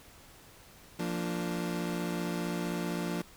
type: chord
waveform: 30% pulse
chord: Bb major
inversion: second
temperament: equal with one note detuned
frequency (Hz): 174.61 / 230.1 / 293.7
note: F3 / Bb3 / D4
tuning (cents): 0 / -22 / 0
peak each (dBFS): -31 / -36 / -36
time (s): 0.99-3.22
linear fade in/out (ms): 5
effects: pink hiss -55 dBFS RMS until 3.36 s